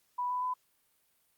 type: tone with pitch steps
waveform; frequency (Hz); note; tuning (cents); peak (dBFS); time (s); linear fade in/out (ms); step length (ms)
sine; 986 / 995.2 / 1004.4; B5 / B5 / B5; -3 / +13 / +29; -30; 0.18-0.54; 10; 120
effects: white hiss -72 dBFS RMS until 1.37 s + Opus 48 kbps